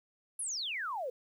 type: exponential sweep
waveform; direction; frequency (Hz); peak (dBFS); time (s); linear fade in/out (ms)
sine; down; 11250 to 473.3; -34; 0.39-1.1; 5
effects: 11-bit